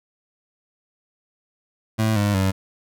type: tone with pitch steps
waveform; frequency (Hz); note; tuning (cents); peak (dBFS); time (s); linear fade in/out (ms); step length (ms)
25% pulse; 110 / 102.63 / 95.76; A2 / G#2 / G2; 0 / -20 / -40; -14; 1.98-2.52; 20; 180
effects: none